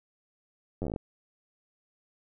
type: slowing click train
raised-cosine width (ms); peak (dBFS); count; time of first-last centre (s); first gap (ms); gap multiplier
2; -20; 10; 0.82-0.962; 10; 1.11
effects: none